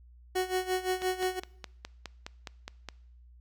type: tone with tremolo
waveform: 30% pulse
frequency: 370 Hz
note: F#4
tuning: in tune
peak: -23 dBFS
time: 0.35-1.4 s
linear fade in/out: 10 ms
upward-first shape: sine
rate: 5.8 Hz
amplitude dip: 80%
type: click train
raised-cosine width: 0.2 ms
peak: -21 dBFS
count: 10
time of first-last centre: 1.02-2.887 s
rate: 4.82 Hz
effects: noise-tail reverb RT60 0.8 s tail -22 dB re dry + added 60 Hz sine -52 dBFS peak until 3.4 s